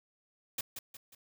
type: noise with echo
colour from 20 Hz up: white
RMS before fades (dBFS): -35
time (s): 0.58-0.61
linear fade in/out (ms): 5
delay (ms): 180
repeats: 3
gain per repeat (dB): -7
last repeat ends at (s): 1.15
effects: none